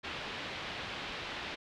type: low-pass noise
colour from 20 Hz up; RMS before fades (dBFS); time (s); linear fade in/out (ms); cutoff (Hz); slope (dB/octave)
white; -41; 0.03-1.56; 20; 3600; 24
effects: none